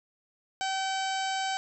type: harmonic tone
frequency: 768 Hz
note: G5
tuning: 36 cents flat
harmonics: 1 / 2 / 3 / 4 / 5 / 6 / 7 / 8 / 9 / 10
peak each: -30 / -36 / -41 / -38 / -43 / -42 / -46 / -45 / -51 / -44 dBFS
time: 0.61-1.57 s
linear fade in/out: 0 ms
effects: none